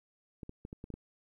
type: clicks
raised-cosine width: 3 ms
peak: -30 dBFS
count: 7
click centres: 0.432 / 0.494 / 0.651 / 0.729 / 0.841 / 0.903 / 0.94 s
effects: 12-bit